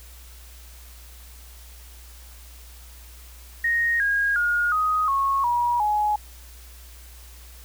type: tone with pitch steps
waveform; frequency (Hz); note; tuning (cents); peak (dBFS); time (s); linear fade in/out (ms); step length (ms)
sine; 1864.7 / 1632.7 / 1429.6 / 1251.7 / 1096 / 959.7 / 840.3; A#6 / G#6 / F6 / D#6 / C#6 / B5 / G#5; 0 / -30 / +40 / +10 / -20 / -50 / +20; -19; 3.64-6.16; 5; 360
effects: added 60 Hz sine -43 dBFS peak until 7.64 s + white hiss -49 dBFS RMS until 7.64 s